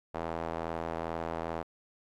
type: tone with band-pass filter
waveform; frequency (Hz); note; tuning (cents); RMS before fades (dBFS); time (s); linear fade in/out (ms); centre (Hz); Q
sawtooth; 82.41; E2; 0; -36; 0.14-1.63; 10; 730; 1.3
effects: AAC 64 kbps